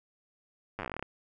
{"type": "slowing click train", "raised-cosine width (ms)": 0.5, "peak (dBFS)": -21, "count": 14, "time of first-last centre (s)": [0.79, 1.026], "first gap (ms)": 9, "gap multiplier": 1.11, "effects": []}